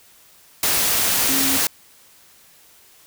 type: tone in noise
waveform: sine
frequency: 269.9 Hz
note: C#4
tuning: 46 cents flat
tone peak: -24 dBFS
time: 1.29-1.57 s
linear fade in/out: 2 ms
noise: white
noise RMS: -19 dBFS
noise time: 0.63-1.67 s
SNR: -8 dB
effects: white hiss -51 dBFS RMS until 3.06 s